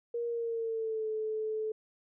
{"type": "tone with pitch glide", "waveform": "sine", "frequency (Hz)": [471.4, 434.8], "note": ["A#4", "A4"], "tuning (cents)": [19, -21], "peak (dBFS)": -31, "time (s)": [0.14, 1.72], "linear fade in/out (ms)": 5, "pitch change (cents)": -140, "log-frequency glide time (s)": [0.27, 1.08], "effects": []}